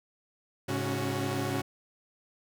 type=tone cluster; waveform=sawtooth; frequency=105.5 / 136.3 / 278.9 / 369.5 Hz; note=G#2 / C#3 / C#4 / F#4; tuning=+28 / -29 / +11 / -2 cents; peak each=-31 dBFS; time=0.68-1.62 s; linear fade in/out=10 ms; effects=none